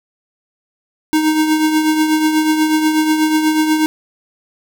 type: tone with tremolo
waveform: square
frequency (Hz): 311.1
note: D#4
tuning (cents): 0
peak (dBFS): -10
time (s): 1.13-3.86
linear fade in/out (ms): 0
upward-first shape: triangle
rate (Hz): 8.2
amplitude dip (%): 55
effects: none